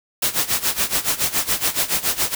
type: noise with tremolo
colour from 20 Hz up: white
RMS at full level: -18 dBFS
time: 0.22-2.35 s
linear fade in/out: 5 ms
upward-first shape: sine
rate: 7.1 Hz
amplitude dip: 85%
effects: none